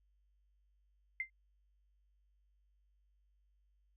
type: tone with exponential decay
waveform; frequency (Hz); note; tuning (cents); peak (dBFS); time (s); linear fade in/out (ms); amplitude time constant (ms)
sine; 2086; C7; -6; -31; 1.2-1.3; 2; 21
effects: added 50 Hz sine -70 dBFS peak until 3.96 s